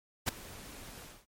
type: noise with ADSR envelope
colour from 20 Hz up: pink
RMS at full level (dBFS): -27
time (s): 0.26-1.26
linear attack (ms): 27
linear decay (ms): 5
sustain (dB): -21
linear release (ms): 240
effects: MP3 64 kbps